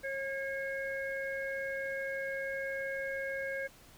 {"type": "harmonic tone", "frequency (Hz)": 543, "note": "C#5", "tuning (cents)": -36, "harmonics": [1, 3, 4], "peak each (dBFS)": [-37, -38, -43], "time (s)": [0.03, 3.68], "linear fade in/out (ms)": 20, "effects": ["pink hiss -58 dBFS RMS until 3.97 s"]}